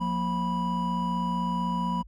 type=tone cluster; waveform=triangle; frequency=177.7 / 233.4 / 982 Hz; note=F3 / A#3 / B5; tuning=+30 / +2 / -10 cents; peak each=-27 / -31 / -27 dBFS; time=0-2.03 s; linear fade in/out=20 ms; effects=added 50 Hz sine -46 dBFS peak until 2.07 s